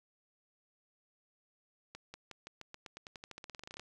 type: accelerating click train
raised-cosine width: 0.2 ms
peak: -29 dBFS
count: 23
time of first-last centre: 1.95-3.796 s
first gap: 190 ms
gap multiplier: 0.91
effects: none